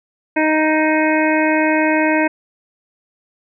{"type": "harmonic tone with a mistuned harmonic", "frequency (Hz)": 311.1, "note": "D#4", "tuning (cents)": 0, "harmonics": [1, 2, 3, 5, 6, 7, 8], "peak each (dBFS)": [-16, -19, -21, -23, -24, -24, -25], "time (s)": [0.36, 2.28], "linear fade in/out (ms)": 10, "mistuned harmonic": 8, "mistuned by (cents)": 19, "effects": []}